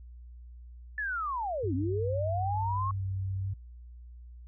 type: linear two-way sweep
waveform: sine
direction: down then up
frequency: 1760 to 249.8 to 1101 Hz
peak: -30 dBFS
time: 0.98-2.91 s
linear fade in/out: 2 ms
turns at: 1.74 s
type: tone with vibrato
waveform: sine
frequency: 96.7 Hz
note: G2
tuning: 23 cents flat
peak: -30 dBFS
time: 1.63-3.54 s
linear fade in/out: 10 ms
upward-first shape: square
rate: 1.1 Hz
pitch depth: 15 cents each way
effects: added 60 Hz sine -45 dBFS peak until 4.47 s